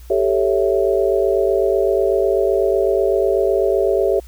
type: chord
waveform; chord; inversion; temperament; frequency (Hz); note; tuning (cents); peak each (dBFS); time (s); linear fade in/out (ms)
sine; A dominant seventh; third; equal; 392 / 440 / 554.4 / 659.3; G4 / A4 / C#5 / E5; 0 / 0 / 0 / 0; -17 / -20 / -20 / -21; 0.1-4.2; 5
effects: added 60 Hz sine -36 dBFS peak until 4.27 s + white hiss -50 dBFS RMS until 4.27 s